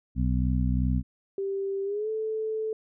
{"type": "harmonic tone", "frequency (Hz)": 62.7, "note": "B1", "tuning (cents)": 27, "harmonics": [1, 2, 3, 4], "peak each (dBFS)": [-25, -28, -30, -31], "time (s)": [0.15, 1.03], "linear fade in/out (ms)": 50}
{"type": "tone with pitch glide", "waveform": "sine", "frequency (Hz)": [392, 437.5], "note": ["G4", "A4"], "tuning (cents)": [0, -10], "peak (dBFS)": -27, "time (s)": [1.38, 2.73], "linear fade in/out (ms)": 2, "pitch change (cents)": 190, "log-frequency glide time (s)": [1.84, 2.09]}
{"effects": []}